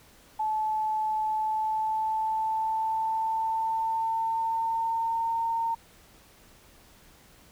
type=tone with pitch glide; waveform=sine; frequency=866 to 914.3 Hz; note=A5 to A#5; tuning=-28 to -34 cents; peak=-25 dBFS; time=0.39-5.75 s; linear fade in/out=10 ms; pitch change=+94 cents; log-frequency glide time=1.26-5.37 s; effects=pink hiss -56 dBFS RMS until 7.51 s